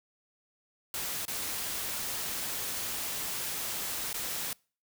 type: noise with dropouts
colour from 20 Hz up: white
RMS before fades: -35 dBFS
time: 0.94-4.53 s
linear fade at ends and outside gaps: 2 ms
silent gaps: 1.253-1.28 / 4.13-4.142 s
effects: noise-tail reverb RT60 0.4 s tail -26 dB re dry